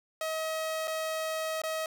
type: tone with dropouts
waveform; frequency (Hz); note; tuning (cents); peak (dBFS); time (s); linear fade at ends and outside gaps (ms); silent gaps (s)
sawtooth; 636; D#5; +38; -27; 0.21-1.86; 2; 0.874-0.878 / 1.618-1.636
effects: none